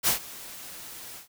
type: noise with ADSR envelope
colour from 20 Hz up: white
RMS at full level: -21 dBFS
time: 0.03-1.28 s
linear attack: 46 ms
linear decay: 110 ms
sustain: -21 dB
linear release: 120 ms
effects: none